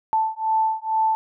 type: beating tone pair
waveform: sine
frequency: 880 / 882.2 Hz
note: A5 / A5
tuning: 0 / +4 cents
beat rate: 2.2 Hz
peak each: -22 dBFS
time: 0.13-1.15 s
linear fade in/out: 0 ms
effects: none